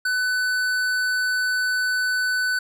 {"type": "tone with tanh clipping", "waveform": "sine", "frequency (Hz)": 1500, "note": "F#6", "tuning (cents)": 23, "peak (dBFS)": -22, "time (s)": [0.05, 2.59], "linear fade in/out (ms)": 5, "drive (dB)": 15, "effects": []}